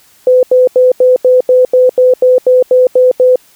sine tone bursts, 506 Hz, B4, 42 cents sharp, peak -3 dBFS, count 13, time 0.27-3.358 s, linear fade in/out 2 ms, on 160 ms, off 84 ms, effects white hiss -46 dBFS RMS until 3.55 s

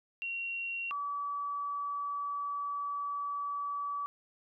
sine tone pair in turn, 2745 / 1147.2 Hz, F7 / D6, -31 / -41 cents, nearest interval octave + minor third, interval 1510 cents, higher first, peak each -34 / -33 dBFS, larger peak second, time 0.22-0.91 / 0.91-4.06 s, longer second, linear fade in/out 0 ms, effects none

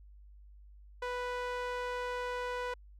sawtooth tone with band-pass filter, 493.9 Hz, B4, in tune, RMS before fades -37 dBFS, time 1.02-2.74 s, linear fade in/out 5 ms, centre 1100 Hz, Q 0.72, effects added 50 Hz sine -52 dBFS peak until 2.99 s

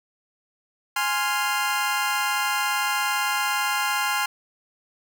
25% pulse chord, F minor, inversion first, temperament equal, 830.6 / 1046.5 / 1396.9 Hz, Ab5 / C6 / F6, 0 / 0 / 0 cents, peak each -23 dBFS, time 0.96-4.26 s, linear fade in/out 5 ms, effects none

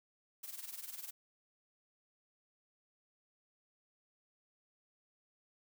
blue noise with tremolo, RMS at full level -43 dBFS, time 0.43-1.11 s, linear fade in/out 10 ms, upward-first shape triangle, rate 20 Hz, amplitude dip 85%, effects none

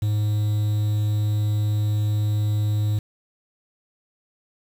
triangle tone with quantisation, 105.5 Hz, G#2, 28 cents sharp, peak -17 dBFS, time 0.02-2.99 s, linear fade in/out 5 ms, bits 7, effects none

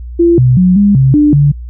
sine tone with pitch steps, 341.1 / 126 / 182.7 / 202.8 / 133.4 / 296.3 / 144.1 Hz, F4 / B2 / F#3 / G#3 / C3 / D4 / D3, -41 / +35 / -22 / -41 / +34 / +15 / -33 cents, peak -4 dBFS, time 0.19-1.52 s, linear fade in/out 10 ms, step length 190 ms, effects added 60 Hz sine -22 dBFS peak until 1.69 s

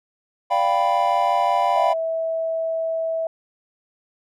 triangle chord, G dominant seventh, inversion second, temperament equal with one note detuned, 585.3 / 698.5 / 784 / 987.8 Hz, D5 / F5 / G5 / B5, -6 / 0 / 0 / 0 cents, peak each -24 / -19 / -20 / -20 dBFS, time 0.5-1.94 s, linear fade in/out 20 ms
sine tone, 652 Hz, E5, 19 cents flat, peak -21 dBFS, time 1.76-3.27 s, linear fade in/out 2 ms
effects none

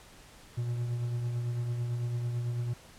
triangle tone with tremolo, 120 Hz, B2, 49 cents flat, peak -26 dBFS, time 0.57-2.74 s, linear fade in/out 10 ms, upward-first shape triangle, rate 9 Hz, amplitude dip 40%, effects pink hiss -54 dBFS RMS until 2.98 s + low-pass 11000 Hz 12 dB/octave

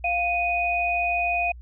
sine tone pair together, 700 / 2487 Hz, F5 / D#7, +4 / -1 cents, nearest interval octave + minor seventh, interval 2195 cents, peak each -24 dBFS, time 0.04-1.52 s, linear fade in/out 5 ms, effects added 60 Hz sine -39 dBFS peak until 1.61 s

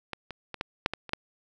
clicks, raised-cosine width 0.3 ms, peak -17 / -22 / -20 / -14 / -7 / -15 / -25 / -10 dBFS, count 8, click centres 0.133 / 0.307 / 0.543 / 0.611 / 0.861 / 0.936 / 1.093 / 1.134 s, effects none

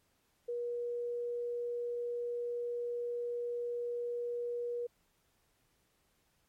sine tone, 479.5 Hz, A#4, 49 cents sharp, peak -34 dBFS, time 0.48-4.87 s, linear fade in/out 10 ms, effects pink hiss -74 dBFS RMS until 6.48 s + MP3 64 kbps

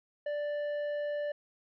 triangle tone with tanh clipping, 587.3 Hz, D5, in tune, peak -33 dBFS, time 0.26-1.32 s, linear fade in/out 5 ms, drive 12 dB, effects none

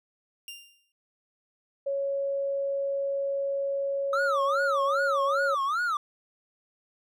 sawtooth tone with exponential decay, 2794 Hz, F7, in tune, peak -33 dBFS, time 0.48-0.92 s, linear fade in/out 1 ms, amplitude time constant 94 ms
sine tone, 554.4 Hz, C#5, in tune, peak -26 dBFS, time 1.86-5.55 s, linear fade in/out 10 ms
triangle tone with vibrato, 1254 Hz, D#6, 13 cents sharp, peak -23 dBFS, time 4.13-5.97 s, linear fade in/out 2 ms, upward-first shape sine, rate 2.5 Hz, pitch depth 260 cents each way
effects none

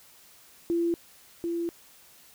sine tone pair in turn, 339.5 / 339.5 Hz, F4 / F4, -49 / -49 cents, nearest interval unison, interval 0 cents, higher neither, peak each -23 / -27 dBFS, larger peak first, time 0.7-0.94 / 1.44-1.69 s, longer second, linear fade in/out 0 ms, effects white hiss -55 dBFS RMS until 2.34 s

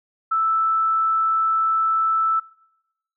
sine tone, 1318.5 Hz, E6, in tune, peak -17 dBFS, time 0.31-2.4 s, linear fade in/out 10 ms, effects noise-tail reverb RT60 0.9 s tail -24 dB re dry

